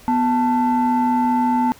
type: tone pair together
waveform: sine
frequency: 246.9 / 882.7 Hz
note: B3 / A5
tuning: 0 / +5 cents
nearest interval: octave + minor seventh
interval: 2205 cents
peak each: -16 / -16 dBFS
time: 0.08-1.72 s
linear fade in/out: 0 ms
effects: tanh soft clip ceiling -11 dBFS + pink hiss -46 dBFS RMS until 1.79 s